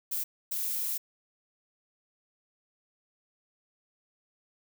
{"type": "noise bursts at uneven times", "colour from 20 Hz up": "violet", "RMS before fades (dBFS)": -32, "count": 2, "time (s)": [[0.11, 0.24], [0.51, 0.98]], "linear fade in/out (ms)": 10, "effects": []}